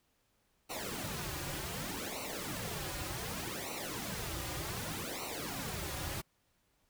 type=noise with flanger; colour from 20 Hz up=pink; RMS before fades=-40 dBFS; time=0.69-6.22 s; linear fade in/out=20 ms; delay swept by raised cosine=0.59 to 4.59 ms; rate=0.66 Hz; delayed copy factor=-0.85; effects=pink hiss -75 dBFS RMS until 6.89 s